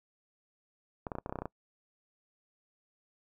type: clicks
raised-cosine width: 1 ms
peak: -22 dBFS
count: 11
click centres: 1.068 / 1.118 / 1.153 / 1.185 / 1.261 / 1.295 / 1.325 / 1.357 / 1.388 / 1.42 / 1.456 s
effects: noise-tail reverb RT60 0.1 s tail -24 dB re dry